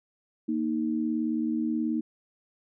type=tone pair together; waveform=sine; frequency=233.1 / 311.7 Hz; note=A#3 / D#4; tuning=0 / +3 cents; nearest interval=perfect fourth; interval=503 cents; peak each=-28 dBFS; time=0.48-2.01 s; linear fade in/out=10 ms; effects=none